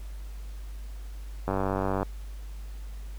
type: click train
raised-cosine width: 1 ms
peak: -14 dBFS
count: 54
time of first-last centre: 1.48-2.03 s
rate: 96.4 Hz
effects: added 50 Hz sine -36 dBFS peak until 3.18 s + pink hiss -55 dBFS RMS until 3.18 s